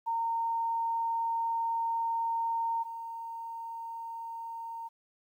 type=tone pair in turn; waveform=sine; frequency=918 / 918 Hz; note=A#5 / A#5; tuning=-27 / -27 cents; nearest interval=unison; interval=0 cents; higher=neither; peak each=-28 / -37 dBFS; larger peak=first; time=0.06-2.84 / 2.84-4.89 s; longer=first; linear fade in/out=20 ms; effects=11-bit